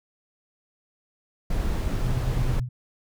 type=noise; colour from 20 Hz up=brown; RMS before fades=-25 dBFS; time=1.5-2.6 s; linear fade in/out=5 ms
type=tone with tremolo; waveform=sine; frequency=124.1 Hz; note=B2; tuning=9 cents sharp; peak=-24 dBFS; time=2.04-2.69 s; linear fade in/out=10 ms; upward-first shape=sine; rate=9.1 Hz; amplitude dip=60%
effects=none